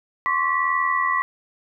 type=tone cluster; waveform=sine; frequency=1056 / 1137 / 1951 Hz; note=C6 / C#6 / B6; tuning=+16 / +44 / -22 cents; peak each=-23 dBFS; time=0.26-1.22 s; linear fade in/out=0 ms; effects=none